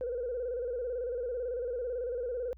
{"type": "tone with vibrato", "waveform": "sine", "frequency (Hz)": 490.1, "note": "B4", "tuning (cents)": -13, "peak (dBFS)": -31, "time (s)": [0.01, 2.53], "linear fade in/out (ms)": 0, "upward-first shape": "square", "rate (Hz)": 18, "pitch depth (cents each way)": 68, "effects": ["tanh soft clip ceiling -27 dBFS", "added 60 Hz sine -50 dBFS peak until 2.57 s"]}